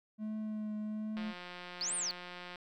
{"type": "tone with vibrato", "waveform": "triangle", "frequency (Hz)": 214.3, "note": "A3", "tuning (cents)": -45, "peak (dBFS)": -34, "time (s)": [0.18, 1.34], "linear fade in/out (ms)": 50, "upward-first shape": "triangle", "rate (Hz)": 1.3, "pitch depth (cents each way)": 17}
{"type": "click train", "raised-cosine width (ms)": 0.3, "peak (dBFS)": -30, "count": 248, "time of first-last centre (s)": [1.17, 2.558], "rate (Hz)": 178}
{"type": "linear two-way sweep", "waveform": "sine", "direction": "up then down", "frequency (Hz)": [4186, 9320, 4186], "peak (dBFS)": -33, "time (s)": [1.81, 2.11], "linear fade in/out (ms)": 0, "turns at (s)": 1.95}
{"effects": []}